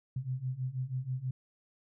sine beating tone pair, 125.5 / 131.7 Hz, B2 / C3, +28 / +12 cents, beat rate 6.2 Hz, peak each -37 / -35 dBFS, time 0.16-1.31 s, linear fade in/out 5 ms, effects none

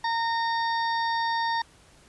harmonic tone, 920 Hz, A#5, 23 cents flat, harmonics 1 / 2 / 4 / 5 / 6, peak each -25 / -31 / -37 / -39 / -41 dBFS, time 0.04-1.62 s, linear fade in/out 5 ms, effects pink hiss -56 dBFS RMS until 2.08 s + resampled to 24000 Hz

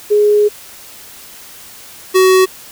sine / square tone pair in turn, 417.1 / 374.8 Hz, G#4 / F#4, +7 / +22 cents, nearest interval major second, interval 185 cents, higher first, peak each -7 dBFS, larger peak neither, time 0.1-0.49 / 2.14-2.46 s, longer first, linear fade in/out 20 ms, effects white hiss -36 dBFS RMS until 2.71 s

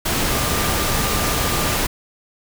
sine tone in noise, 1195 Hz, D6, 30 cents sharp, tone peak -29 dBFS, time 0.3-1.76 s, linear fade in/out 10 ms, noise pink, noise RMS -20 dBFS, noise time 0.05-1.87 s, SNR -12 dB, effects none

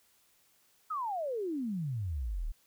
sine exponential sweep, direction down, 1318.5 to 32.7 Hz, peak -32 dBFS, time 0.9-2.52 s, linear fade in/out 10 ms, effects white hiss -68 dBFS RMS until 2.66 s

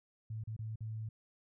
sine tone with dropouts, 110 Hz, A2, in tune, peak -38 dBFS, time 0.3-1.09 s, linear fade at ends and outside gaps 5 ms, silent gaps 0.438-0.473 / 0.565-0.59 / 0.758-0.806 s, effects none

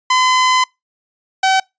sawtooth tone pair in turn, 1019 / 763.4 Hz, C6 / G5, -46 / -46 cents, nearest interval perfect fourth, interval 500 cents, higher first, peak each -7 dBFS, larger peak neither, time 0.1-0.64 / 1.43-1.6 s, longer first, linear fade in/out 5 ms, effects noise-tail reverb RT60 0.2 s tail -26 dB re dry + resampled to 16000 Hz

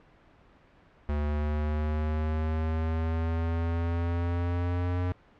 square exponential sweep, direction up, 73.42 to 90.1 Hz, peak -27 dBFS, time 1.09-5.12 s, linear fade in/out 0 ms, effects pink hiss -58 dBFS RMS until 5.39 s + low-pass 2000 Hz 12 dB/octave

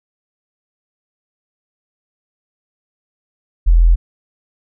sine tone, 42.16 Hz, E1, 40 cents sharp, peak -6 dBFS, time 3.66-3.96 s, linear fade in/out 20 ms, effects none

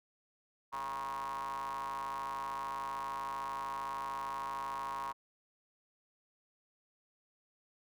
square ring-modulated tone, 65.41 Hz, C2, in tune, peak -35 dBFS, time 0.72-5.13 s, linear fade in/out 20 ms, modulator 1020 Hz, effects none

